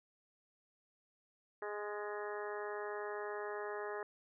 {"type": "harmonic tone with a mistuned harmonic", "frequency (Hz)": 207.7, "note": "G#3", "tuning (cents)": 0, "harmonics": [2, 3, 4, 5, 6, 7, 8, 9], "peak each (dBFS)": [-42, -48, -48, -50, -50, -54, -50, -53], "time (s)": [1.62, 4.03], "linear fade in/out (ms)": 2, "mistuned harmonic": 8, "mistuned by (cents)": 21, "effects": []}